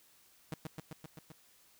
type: tone with echo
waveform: sawtooth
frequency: 157.4 Hz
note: D#3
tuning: 20 cents sharp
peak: -33 dBFS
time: 0.52-0.54 s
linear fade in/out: 0 ms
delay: 130 ms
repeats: 6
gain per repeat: -2 dB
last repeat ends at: 1.32 s
effects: white hiss -65 dBFS RMS until 1.79 s